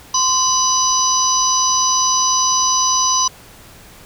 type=harmonic tone with a mistuned harmonic; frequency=990 Hz; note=B5; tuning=4 cents sharp; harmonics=1 / 3 / 4 / 5 / 6; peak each=-17 / -27 / -26 / -22 / -16 dBFS; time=0.14-3.28 s; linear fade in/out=5 ms; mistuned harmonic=1; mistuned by=+72 cents; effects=pink hiss -42 dBFS RMS until 4.05 s